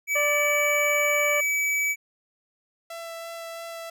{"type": "tone", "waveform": "square", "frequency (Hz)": 2289, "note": "D7", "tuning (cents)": -45, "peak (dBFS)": -23, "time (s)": [0.07, 1.96], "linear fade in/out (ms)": 50}
{"type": "harmonic tone", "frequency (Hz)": 587.3, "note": "D5", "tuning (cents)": 0, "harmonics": [1, 2, 3, 4, 5], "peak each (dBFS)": [-25, -31, -35, -37, -39], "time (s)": [0.15, 1.41], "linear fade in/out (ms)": 10}
{"type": "tone with vibrato", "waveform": "sawtooth", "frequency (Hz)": 667, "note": "E5", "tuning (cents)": 20, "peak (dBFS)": -31, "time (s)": [2.9, 3.9], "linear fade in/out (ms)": 5, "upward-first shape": "sine", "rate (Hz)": 3, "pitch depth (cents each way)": 9}
{"effects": []}